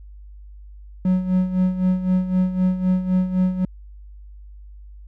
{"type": "tone with tremolo", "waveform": "triangle", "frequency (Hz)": 184.4, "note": "F#3", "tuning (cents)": -6, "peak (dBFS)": -12, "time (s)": [1.05, 3.65], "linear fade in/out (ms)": 2, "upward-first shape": "sine", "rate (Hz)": 3.9, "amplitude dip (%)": 70, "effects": ["added 50 Hz sine -38 dBFS peak until 5.07 s"]}